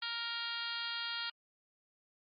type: harmonic tone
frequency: 466.6 Hz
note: A#4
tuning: 2 cents sharp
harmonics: 2 / 3 / 4 / 5 / 6 / 7 / 8 / 9 / 10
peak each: -49 / -42 / -46 / -50 / -46 / -42 / -47 / -44 / -47 dBFS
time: 0.02-1.3 s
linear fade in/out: 5 ms
effects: MP3 32 kbps